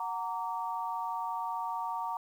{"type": "chord", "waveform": "sine", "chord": "Gb augmented", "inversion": "none", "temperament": "just", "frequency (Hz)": [740, 925, 1156.2], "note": ["Gb5", "Bb5", "D6"], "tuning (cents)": [0, -14, -27], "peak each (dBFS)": [-39, -34, -39], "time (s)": [0, 2.17], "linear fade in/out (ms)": 2, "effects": ["10-bit"]}